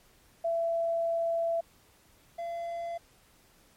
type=tone pair in turn; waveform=sine / triangle; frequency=669 / 680.7 Hz; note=E5 / F5; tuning=+25 / -45 cents; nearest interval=unison; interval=30 cents; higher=second; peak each=-26 / -31 dBFS; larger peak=first; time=0.44-1.61 / 2.38-2.98 s; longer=first; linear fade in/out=10 ms; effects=pink hiss -62 dBFS RMS until 3.76 s + MP3 64 kbps